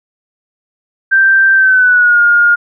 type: tone with pitch glide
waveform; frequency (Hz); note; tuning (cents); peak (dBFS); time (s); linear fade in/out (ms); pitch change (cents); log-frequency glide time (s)
sine; 1568 to 1421.3; G6 to F6; 0 to +30; -5; 1.11-2.56; 20; -170; 1.54-2.2
effects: none

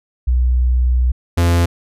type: tone pair in turn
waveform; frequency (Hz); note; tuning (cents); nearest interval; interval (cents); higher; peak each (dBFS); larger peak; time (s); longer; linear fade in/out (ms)
sine / 45% pulse; 62 / 85.75; B1 / F2; +7 / -31; tritone; 562; second; -11 / -11; neither; 0.27-1.12 / 1.37-1.66; first; 10
effects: resampled to 32000 Hz

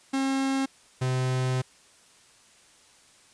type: tone pair in turn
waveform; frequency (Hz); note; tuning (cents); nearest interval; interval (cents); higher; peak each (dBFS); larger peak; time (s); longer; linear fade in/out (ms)
45% pulse; 269.2 / 128.6; C4 / C3; +49 / -30; octave + minor second; 1279; first; -24; neither; 0.13-0.66 / 1.01-1.62; second; 10
effects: white hiss -57 dBFS RMS until 3.33 s + resampled to 22050 Hz

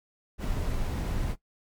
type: noise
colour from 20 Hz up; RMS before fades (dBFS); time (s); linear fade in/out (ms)
brown; -29; 0.38-1.36; 50
effects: noise-tail reverb RT60 0.1 s tail -17 dB re dry + MP3 96 kbps

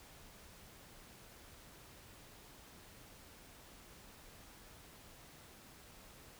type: silence
effects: pink hiss -58 dBFS RMS until 6.39 s

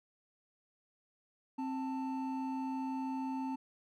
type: tone pair together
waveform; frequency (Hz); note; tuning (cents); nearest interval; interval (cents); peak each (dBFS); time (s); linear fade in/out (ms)
triangle; 264 / 887; C4 / A5; +16 / +14; octave + major sixth; 2098; -34 / -39; 1.58-3.56; 10
effects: none

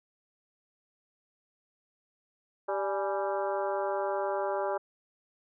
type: harmonic tone with a mistuned harmonic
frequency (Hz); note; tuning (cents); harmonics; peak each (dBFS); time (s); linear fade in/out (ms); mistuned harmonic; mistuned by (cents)
196.1; G3; +1; 2 / 3 / 4 / 5 / 6 / 7 / 8; -34 / -32 / -35 / -38 / -41 / -42 / -46; 2.68-4.78; 10; 4; +98
effects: none

